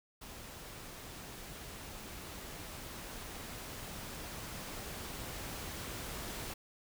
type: noise with level ramp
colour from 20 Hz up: pink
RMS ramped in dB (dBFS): -49 to -42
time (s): 0.21-6.54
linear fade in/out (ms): 10
effects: none